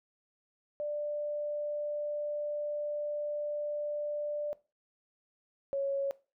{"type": "tone pair in turn", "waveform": "sine", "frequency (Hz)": [591, 553.4], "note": ["D5", "C#5"], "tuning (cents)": [11, -3], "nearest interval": "minor second", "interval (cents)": 114, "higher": "first", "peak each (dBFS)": [-32, -29], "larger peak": "second", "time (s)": [[0.8, 4.53], [5.73, 6.11]], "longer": "first", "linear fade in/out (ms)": 0, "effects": ["noise-tail reverb RT60 0.3 s tail -19 dB re dry"]}